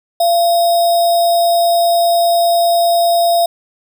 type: tone with sample-and-hold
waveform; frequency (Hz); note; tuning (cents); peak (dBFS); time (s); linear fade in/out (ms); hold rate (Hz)
sine; 685; F5; -34; -9; 0.2-3.46; 5; 4410
effects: none